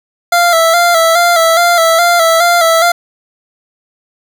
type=tone with vibrato; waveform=25% pulse; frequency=676 Hz; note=E5; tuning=43 cents sharp; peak=-3 dBFS; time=0.32-2.92 s; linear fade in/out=5 ms; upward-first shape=square; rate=2.4 Hz; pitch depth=48 cents each way; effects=none